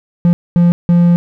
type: tone bursts at uneven times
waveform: triangle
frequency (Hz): 173.3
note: F3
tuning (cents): -13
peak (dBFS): -4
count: 3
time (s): 0.25-0.33 / 0.56-0.72 / 0.89-1.16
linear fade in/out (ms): 0
effects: none